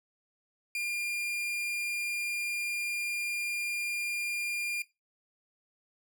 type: tone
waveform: 40% pulse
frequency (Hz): 2405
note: D7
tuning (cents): +41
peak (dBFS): -30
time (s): 0.75-4.82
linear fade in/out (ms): 2
effects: noise-tail reverb RT60 0.2 s tail -17 dB re dry